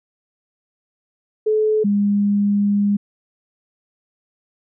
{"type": "tone pair in turn", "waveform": "sine", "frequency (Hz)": [431, 203.4], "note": ["A4", "G#3"], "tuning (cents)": [-36, -36], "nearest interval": "octave + minor second", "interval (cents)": 1300, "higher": "first", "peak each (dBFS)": -14, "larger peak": "neither", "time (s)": [[1.46, 1.84], [1.84, 2.97]], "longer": "second", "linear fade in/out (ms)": 10, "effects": []}